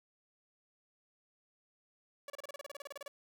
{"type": "tone bursts", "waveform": "sawtooth", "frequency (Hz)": 569, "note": "C#5", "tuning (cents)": 45, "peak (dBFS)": -39, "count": 16, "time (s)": [2.28, 3.08], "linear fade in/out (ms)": 2, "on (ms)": 20, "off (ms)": 32, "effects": []}